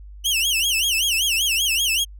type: tone with vibrato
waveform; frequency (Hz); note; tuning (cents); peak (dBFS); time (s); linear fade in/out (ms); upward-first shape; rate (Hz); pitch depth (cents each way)
sawtooth; 2928; F#7; -19; -15; 0.24-2.05; 20; sine; 5.2; 210
effects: added 50 Hz sine -37 dBFS peak until 2.19 s